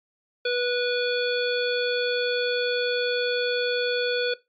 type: harmonic tone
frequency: 490 Hz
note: B4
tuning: 14 cents flat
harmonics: 1 / 3 / 5 / 7 / 9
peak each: -24 / -29 / -31 / -32 / -34 dBFS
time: 0.45-4.34 s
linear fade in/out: 5 ms
effects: noise-tail reverb RT60 0.2 s tail -17 dB re dry + MP3 48 kbps